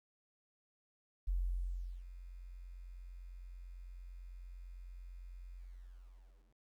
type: tone with ADSR envelope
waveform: sine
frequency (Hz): 44.48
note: F1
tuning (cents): +32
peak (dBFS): -31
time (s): 1.27-6.58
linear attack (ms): 15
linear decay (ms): 740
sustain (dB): -16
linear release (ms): 1000
effects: 12-bit